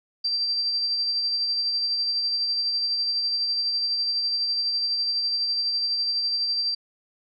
sine tone with tremolo, 4700 Hz, D8, 1 cent sharp, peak -21 dBFS, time 0.24-6.75 s, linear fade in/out 10 ms, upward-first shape sine, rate 12 Hz, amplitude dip 30%, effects none

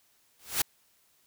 white noise with exponential growth, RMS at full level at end -22 dBFS, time 0.39-0.62 s, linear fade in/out 5 ms, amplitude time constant 48 ms, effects white hiss -67 dBFS RMS until 1.26 s

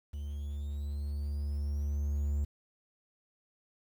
triangle tone with level ramp, 72.2 Hz, D2, 29 cents flat, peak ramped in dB -34 to -26 dBFS, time 0.13-2.45 s, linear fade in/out 10 ms, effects 10-bit

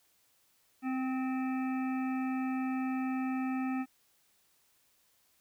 harmonic tone with a mistuned harmonic, 260.6 Hz, C4, 7 cents flat, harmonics 1 / 3 / 5 / 7 / 9 / 10, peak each -31 / -41 / -45 / -48 / -50 / -51 dBFS, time 0.82-3.86 s, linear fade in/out 50 ms, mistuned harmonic 5, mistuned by -24 cents, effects white hiss -70 dBFS RMS until 5.4 s

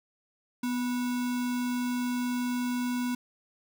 sine tone with sample-and-hold, 246.9 Hz, B3, in tune, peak -27 dBFS, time 0.63-3.15 s, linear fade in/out 5 ms, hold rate 1225 Hz, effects none

